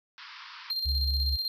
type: band-pass noise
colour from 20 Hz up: pink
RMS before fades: -46 dBFS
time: 0.18-0.71 s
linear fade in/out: 0 ms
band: 940 to 5300 Hz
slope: 96 dB/octave
type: tone with tremolo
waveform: triangle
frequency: 4186 Hz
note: C8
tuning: in tune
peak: -26 dBFS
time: 0.7-1.48 s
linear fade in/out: 2 ms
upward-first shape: square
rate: 16 Hz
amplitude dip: 45%
type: tone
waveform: sine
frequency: 70.1 Hz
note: C#2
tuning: 20 cents sharp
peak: -26 dBFS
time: 0.85-1.37 s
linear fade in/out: 20 ms
effects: none